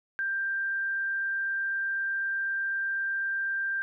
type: tone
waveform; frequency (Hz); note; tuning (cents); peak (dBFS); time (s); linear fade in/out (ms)
sine; 1582; G6; +15; -27; 0.19-3.82; 0
effects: none